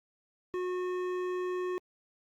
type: tone with hard clipping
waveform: sine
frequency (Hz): 363.5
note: F#4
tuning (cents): -31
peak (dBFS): -33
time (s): 0.54-1.78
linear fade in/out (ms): 0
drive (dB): 12
effects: Opus 48 kbps